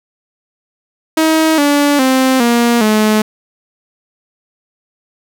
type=tone with pitch steps; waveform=sawtooth; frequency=318 / 288.3 / 261.3 / 236.9 / 214.7 Hz; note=D#4 / D4 / C4 / A#3 / A3; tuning=+38 / -32 / -2 / +28 / -42 cents; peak=-5 dBFS; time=1.17-3.22 s; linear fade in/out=5 ms; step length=410 ms; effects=none